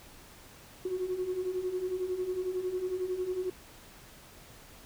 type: beating tone pair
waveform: sine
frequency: 359.5 / 370.5 Hz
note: F#4 / F#4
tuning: -50 / +2 cents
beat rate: 11 Hz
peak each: -36 / -31 dBFS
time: 0.85-3.5 s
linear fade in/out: 5 ms
effects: tanh soft clip ceiling -24 dBFS + pink hiss -53 dBFS RMS until 4.85 s